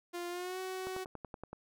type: tone with pitch glide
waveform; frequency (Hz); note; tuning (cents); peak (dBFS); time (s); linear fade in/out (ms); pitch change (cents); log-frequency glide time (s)
sawtooth; 349.2 to 374.3; F4 to F#4; 0 to +20; -34; 0.13-1.05; 20; +120; 0.29-0.59
type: click train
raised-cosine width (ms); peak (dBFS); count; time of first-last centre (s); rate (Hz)
1; -29; 8; 0.87-1.53; 10.6
effects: none